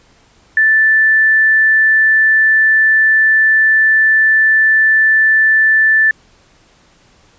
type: tone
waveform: sine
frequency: 1760 Hz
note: A6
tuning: in tune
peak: -7 dBFS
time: 0.57-6.11 s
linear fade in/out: 2 ms
effects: pink hiss -50 dBFS RMS until 7.38 s + resampled to 16000 Hz